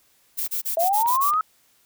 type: noise bursts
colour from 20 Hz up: violet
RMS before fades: -26 dBFS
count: 7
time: 0.37-1.314 s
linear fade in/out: 20 ms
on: 110 ms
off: 29 ms
type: clicks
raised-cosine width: 0.3 ms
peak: -24 dBFS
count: 3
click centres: 0.464 / 1.061 / 1.337 s
type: linear sweep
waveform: sine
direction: up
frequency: 642 to 1300 Hz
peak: -18 dBFS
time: 0.77-1.41 s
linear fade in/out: 2 ms
effects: white hiss -61 dBFS RMS until 1.85 s